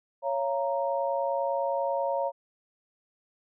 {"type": "chord", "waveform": "sine", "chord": "Bb minor", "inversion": "first", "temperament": "equal with one note detuned", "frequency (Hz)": [554.4, 684.5, 932.3], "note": ["Db5", "F5", "Bb5"], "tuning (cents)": [0, -35, 0], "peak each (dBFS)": [-28, -32, -31], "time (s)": [0.22, 2.32], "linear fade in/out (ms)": 50, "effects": []}